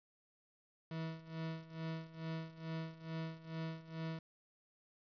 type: tone with tremolo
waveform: 40% pulse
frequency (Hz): 161.9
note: E3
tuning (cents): -31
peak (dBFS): -38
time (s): 0.91-4.19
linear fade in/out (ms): 2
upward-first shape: sine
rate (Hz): 2.3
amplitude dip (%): 85
effects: resampled to 11025 Hz + 11-bit